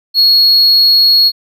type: tone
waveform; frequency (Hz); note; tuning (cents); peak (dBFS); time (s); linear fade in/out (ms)
triangle; 4324; C#8; -44; -4; 0.14-1.32; 50
effects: none